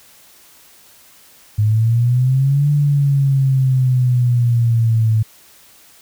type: exponential two-way sweep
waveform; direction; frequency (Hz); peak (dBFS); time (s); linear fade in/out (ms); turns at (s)
sine; up then down; 104.5 to 146.83 to 109.3; -11; 1.58-5.23; 10; 2.7
effects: white hiss -47 dBFS RMS until 6.01 s